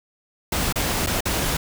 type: noise with dropouts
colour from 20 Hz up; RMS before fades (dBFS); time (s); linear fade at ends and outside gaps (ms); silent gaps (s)
pink; -23; 0.52-1.57; 5; 0.726-0.757 / 1.064-1.07 / 1.207-1.254
effects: none